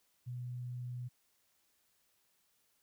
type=tone; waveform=sine; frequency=123.47 Hz; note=B2; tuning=in tune; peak=-39 dBFS; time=0.26-1.09 s; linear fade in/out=20 ms; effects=white hiss -75 dBFS RMS until 2.82 s